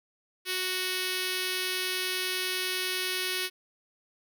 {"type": "tone with notch filter", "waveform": "5% pulse", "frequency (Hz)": 370, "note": "F#4", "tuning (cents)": 0, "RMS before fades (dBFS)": -31, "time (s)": [0.45, 3.5], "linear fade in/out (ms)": 50, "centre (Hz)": 810, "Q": 0.54, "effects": []}